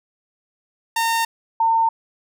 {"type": "tone pair in turn", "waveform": ["sawtooth", "sine"], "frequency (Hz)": [914, 906.6], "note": ["A#5", "A#5"], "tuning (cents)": [-34, -48], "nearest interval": "unison", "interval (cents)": 14, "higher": "first", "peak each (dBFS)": -14, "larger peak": "neither", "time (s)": [[0.96, 1.25], [1.6, 1.89]], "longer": "neither", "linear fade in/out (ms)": 5, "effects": []}